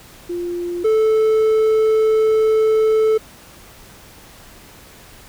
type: tone pair in turn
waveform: sine / triangle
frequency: 349.2 / 437.6 Hz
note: F4 / A4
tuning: 0 / -9 cents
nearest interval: major third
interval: 391 cents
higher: second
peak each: -21 / -10 dBFS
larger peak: second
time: 0.29-0.84 / 0.84-3.18 s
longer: second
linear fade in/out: 10 ms
effects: pink hiss -43 dBFS RMS until 5.28 s